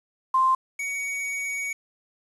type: tone pair in turn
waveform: sine / square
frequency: 1046.5 / 2246 Hz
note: C6 / C#7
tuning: 0 / +22 cents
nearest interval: octave + minor second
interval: 1322 cents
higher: second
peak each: -17 / -28 dBFS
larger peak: first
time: 0.34-0.55 / 0.79-1.73 s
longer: second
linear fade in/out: 5 ms
effects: resampled to 24000 Hz + 8-bit